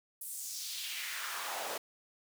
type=noise with high-pass filter sweep; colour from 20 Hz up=pink; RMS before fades=-40 dBFS; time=0.21-1.78 s; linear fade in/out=5 ms; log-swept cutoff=11000 to 490 Hz; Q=2; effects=none